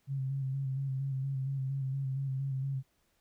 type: tone with vibrato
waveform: sine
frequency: 134.9 Hz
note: C#3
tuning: 47 cents flat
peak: -31 dBFS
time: 0.07-2.83 s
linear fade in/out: 50 ms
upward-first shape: square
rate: 4.3 Hz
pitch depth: 30 cents each way
effects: pink hiss -74 dBFS RMS until 3.2 s